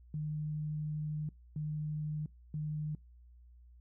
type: tone bursts at uneven times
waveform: sine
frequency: 152.1 Hz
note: D#3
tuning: 39 cents flat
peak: -34 dBFS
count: 3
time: 0.14-1.29 / 1.56-2.26 / 2.54-2.95 s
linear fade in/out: 2 ms
effects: noise-tail reverb RT60 0.2 s tail -24 dB re dry + added 60 Hz sine -55 dBFS peak until 3.8 s